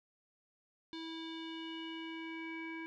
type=tone with low-pass filter sweep; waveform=square; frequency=325.7 Hz; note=E4; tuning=21 cents flat; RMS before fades=-44 dBFS; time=0.93-2.86 s; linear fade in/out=0 ms; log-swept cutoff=3900 to 2100 Hz; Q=5.5; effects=none